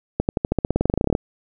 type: accelerating click train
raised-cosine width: 2 ms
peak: -5 dBFS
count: 20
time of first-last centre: 0.2-1.151 s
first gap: 89 ms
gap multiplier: 0.93
effects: none